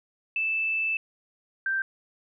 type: tone pair in turn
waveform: sine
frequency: 2637 / 1568 Hz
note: E7 / G6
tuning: 0 / 0 cents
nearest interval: major sixth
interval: 900 cents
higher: first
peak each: -24 dBFS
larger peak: neither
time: 0.36-0.97 / 1.66-1.82 s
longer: first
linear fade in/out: 2 ms
effects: none